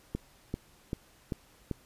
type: click train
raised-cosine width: 3 ms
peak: -19 dBFS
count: 5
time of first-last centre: 0.15-1.712 s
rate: 2.56 Hz
effects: pink hiss -61 dBFS RMS until 1.85 s + resampled to 32000 Hz